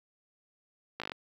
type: slowing click train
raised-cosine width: 0.3 ms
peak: -20 dBFS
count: 7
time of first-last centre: 1-1.119 s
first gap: 17 ms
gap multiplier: 1.06
effects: high-pass 150 Hz 12 dB/octave + 9-bit